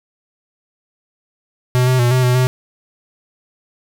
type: tone with pitch steps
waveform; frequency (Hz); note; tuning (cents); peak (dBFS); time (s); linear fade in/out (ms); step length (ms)
square; 125.6 / 128.2 / 121.2 / 128 / 124.6 / 127.7; B2 / C3 / B2 / C3 / B2 / C3; +30 / -35 / -32 / -38 / +16 / -42; -12; 1.75-2.47; 0; 120
effects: none